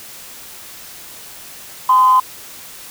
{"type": "tone with amplitude modulation", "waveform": "sine", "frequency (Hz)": 1024, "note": "C6", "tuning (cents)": -38, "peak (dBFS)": -5, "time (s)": [1.89, 2.2], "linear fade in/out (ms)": 5, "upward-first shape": "sine", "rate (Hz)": 211, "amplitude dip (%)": 45, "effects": ["tanh soft clip ceiling -1 dBFS", "white hiss -36 dBFS RMS until 2.9 s"]}